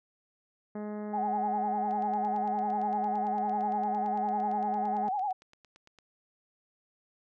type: harmonic tone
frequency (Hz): 209.9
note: G#3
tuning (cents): +19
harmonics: 1 / 2 / 3 / 4 / 5 / 6 / 7 / 8 / 9 / 10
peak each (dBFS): -36 / -41 / -44 / -48 / -56 / -55 / -62 / -59 / -63 / -65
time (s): 0.75-5.09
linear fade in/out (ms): 5
type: tone with vibrato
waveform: sine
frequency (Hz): 790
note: G5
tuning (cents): +13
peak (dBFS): -28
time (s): 1.13-5.33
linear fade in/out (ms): 10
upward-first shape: sine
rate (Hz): 10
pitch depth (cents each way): 120
type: click train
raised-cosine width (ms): 0.2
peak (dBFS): -38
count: 37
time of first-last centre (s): 1.91-5.987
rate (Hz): 8.83
effects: none